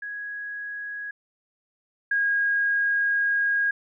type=tone pair in turn; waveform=sine; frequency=1661.2 / 1635.5 Hz; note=G#6 / G#6; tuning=0 / -27 cents; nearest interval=unison; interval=27 cents; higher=first; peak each=-31 / -20 dBFS; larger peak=second; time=0.02-1.11 / 2.11-3.71 s; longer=second; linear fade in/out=5 ms; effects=none